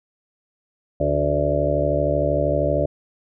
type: harmonic tone with a mistuned harmonic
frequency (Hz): 72.9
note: D2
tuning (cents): -12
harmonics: 1 / 2 / 4 / 5 / 6 / 7 / 8 / 9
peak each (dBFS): -26 / -26 / -27 / -29 / -31 / -28 / -21 / -27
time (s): 1-2.86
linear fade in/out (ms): 5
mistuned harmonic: 5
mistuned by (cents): +33
effects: none